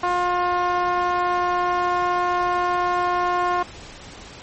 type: tone with band-pass filter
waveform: sawtooth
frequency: 355.8 Hz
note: F4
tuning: 32 cents sharp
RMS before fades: -21 dBFS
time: 0.03-3.63 s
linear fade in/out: 5 ms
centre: 970 Hz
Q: 2.5
effects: pink hiss -40 dBFS RMS until 4.42 s + MP3 32 kbps